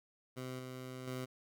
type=tone with level steps; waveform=15% pulse; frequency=128.4 Hz; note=C3; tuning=32 cents flat; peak=-35 / -38 / -33 dBFS; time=0.36-1.26 s; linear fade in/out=20 ms; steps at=0.59 / 1.07 s; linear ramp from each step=5 ms; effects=none